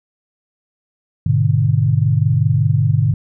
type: chord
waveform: sine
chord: G# diminished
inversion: none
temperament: just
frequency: 103.83 / 124.59 / 149.51 Hz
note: G#2 / B2 / D3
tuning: 0 / +16 / +31 cents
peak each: -16 dBFS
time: 1.26-3.14 s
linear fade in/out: 5 ms
effects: none